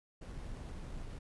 brown noise with sample-and-hold, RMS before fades -44 dBFS, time 0.21-1.19 s, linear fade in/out 10 ms, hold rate 7350 Hz, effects resampled to 24000 Hz

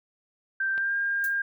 sine tone with pitch glide, 1568 to 1607.4 Hz, G6 to G6, 0 to +43 cents, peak -24 dBFS, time 0.6-1.42 s, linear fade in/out 5 ms, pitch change +43 cents, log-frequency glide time 0.73-0.95 s
click, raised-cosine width 0.3 ms, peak -24 dBFS, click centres 0.779 s
violet noise with exponential decay, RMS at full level -33 dBFS, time 1.24-1.36 s, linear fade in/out 0 ms, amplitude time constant 26 ms
effects none

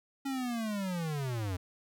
square linear sweep, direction down, 277.2 to 87 Hz, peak -33 dBFS, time 0.25-1.57 s, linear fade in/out 10 ms, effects none

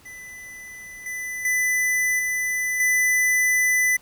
square tone with level steps, 2000 Hz, B6, 21 cents sharp, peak -38 / -29 / -20 / -23 / -18 dBFS, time 0.05-3.97 s, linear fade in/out 10 ms, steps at 1.06 / 1.45 / 2.19 / 2.8 s, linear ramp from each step 2 ms, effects pink hiss -53 dBFS RMS until 4.01 s

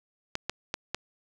clicks, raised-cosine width 0.2 ms, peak -12 dBFS, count 4, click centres 0.354 / 0.496 / 0.741 / 0.946 s, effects none

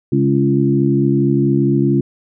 harmonic tone with a mistuned harmonic, 68.7 Hz, C#2, 15 cents flat, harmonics 2 / 3 / 4 / 5, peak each -16 / -18 / -17 / -17 dBFS, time 0.12-2.01 s, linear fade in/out 5 ms, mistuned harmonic 4, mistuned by +26 cents, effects none

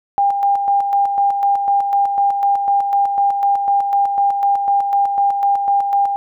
sine tone with tremolo, 801 Hz, G5, 37 cents sharp, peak -11 dBFS, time 0.18-6.16 s, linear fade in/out 0 ms, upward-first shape square, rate 4 Hz, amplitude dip 45%, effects none

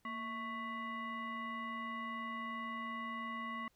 sine tone with frequency modulation, 1108.7 Hz, C#6, in tune, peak -39 dBFS, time 0.05-3.68 s, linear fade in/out 2 ms, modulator 878 Hz, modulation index 1.1, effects pink hiss -75 dBFS RMS until 3.75 s

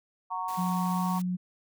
sine chord, F# major, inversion none, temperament just, 740 / 925 / 1110 Hz, F#5 / A#5 / C#6, 0 / -14 / +2 cents, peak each -37 / -33 / -34 dBFS, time 0.3-1.2 s, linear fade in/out 20 ms
white noise, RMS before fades -45 dBFS, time 0.48-1.22 s, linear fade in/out 5 ms
sine tone with pitch glide, 179.7 to 180.85 Hz, F3 to F#3, +50 to -39 cents, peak -27 dBFS, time 0.57-1.37 s, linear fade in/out 20 ms, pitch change +11 cents, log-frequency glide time 0.89-1.19 s
effects none

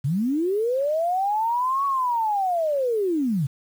sine linear two-way sweep, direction up then down, 123.9 to 1125 to 123.9 Hz, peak -20 dBFS, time 0.04-3.47 s, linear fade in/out 10 ms, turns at 1.85 s, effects 8-bit

